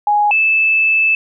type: tone pair in turn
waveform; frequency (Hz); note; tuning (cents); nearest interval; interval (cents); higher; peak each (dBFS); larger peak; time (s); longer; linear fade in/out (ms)
sine; 830.6 / 2626; G#5 / E7; 0 / -7; octave + minor sixth; 1993; second; -10; neither; 0.07-0.31 / 0.31-1.15; second; 2
effects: none